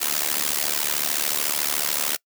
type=noise with amplitude modulation; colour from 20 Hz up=white; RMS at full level=-20 dBFS; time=0-2.17 s; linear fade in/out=20 ms; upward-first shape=sine; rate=73.7 Hz; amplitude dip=95%; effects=noise-tail reverb RT60 0.1 s tail -24 dB re dry + high-pass 200 Hz 12 dB/octave